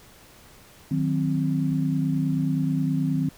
sine chord, C diminished, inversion first, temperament equal, 155.56 / 185 / 261.6 Hz, Eb3 / Gb3 / C4, 0 / 0 / 0 cents, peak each -24 / -29 / -25 dBFS, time 0.91-3.29 s, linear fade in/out 5 ms, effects pink hiss -51 dBFS RMS until 3.37 s

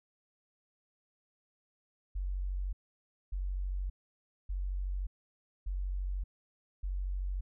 sine tone bursts, 46.66 Hz, F#1, 15 cents sharp, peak -32 dBFS, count 5, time 2.15-7.41 s, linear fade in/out 10 ms, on 580 ms, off 590 ms, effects none

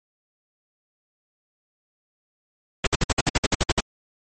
pink noise bursts, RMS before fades -19 dBFS, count 12, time 2.84-3.804 s, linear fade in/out 5 ms, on 29 ms, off 56 ms, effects MP3 32 kbps

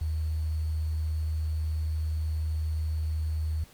sine tone with sample-and-hold, 78.3 Hz, D#2, 11 cents sharp, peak -26 dBFS, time 0.01-3.64 s, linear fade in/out 5 ms, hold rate 4410 Hz, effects pink hiss -55 dBFS RMS until 3.73 s + MP3 96 kbps

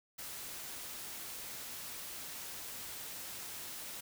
white noise, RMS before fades -45 dBFS, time 0.18-4.01 s, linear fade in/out 10 ms, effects none

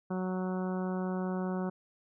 harmonic tone, 185 Hz, F#3, in tune, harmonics 1 / 2 / 3 / 4 / 5 / 6 / 7 / 8, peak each -32 / -38 / -42 / -44 / -46 / -48 / -49 / -50 dBFS, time 0.1-1.7 s, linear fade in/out 10 ms, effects none

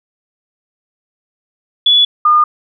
sine tone pair in turn, 3421 / 1214.8 Hz, A7 / D#6, -49 / -42 cents, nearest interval octave + tritone, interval 1793 cents, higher first, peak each -6 / -6 dBFS, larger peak neither, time 1.86-2.05 / 2.25-2.44 s, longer neither, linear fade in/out 5 ms, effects none

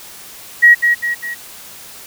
sine tone with echo, 1904 Hz, A#6, 36 cents sharp, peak -3 dBFS, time 0.62-0.75 s, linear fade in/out 20 ms, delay 200 ms, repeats 3, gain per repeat -6 dB, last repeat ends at 1.35 s, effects white hiss -36 dBFS RMS until 2.06 s

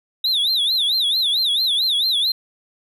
triangle tone with vibrato, 3729 Hz, A#7, in tune, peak -15 dBFS, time 0.24-2.32 s, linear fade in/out 5 ms, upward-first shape sine, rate 4.5 Hz, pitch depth 200 cents each way, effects none

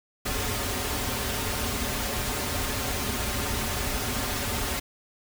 pink noise with comb filter, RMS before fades -29 dBFS, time 0.25-4.8 s, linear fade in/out 10 ms, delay 6.1 ms, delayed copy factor -0.8, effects none

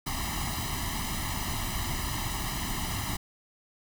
pink noise with comb filter, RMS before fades -32 dBFS, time 0.06-3.17 s, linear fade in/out 10 ms, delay 1 ms, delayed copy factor +1, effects none

